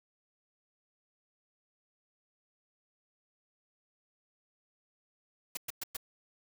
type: noise bursts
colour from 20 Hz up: white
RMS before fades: -37 dBFS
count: 4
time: 5.55-5.968 s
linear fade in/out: 5 ms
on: 22 ms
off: 110 ms
effects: none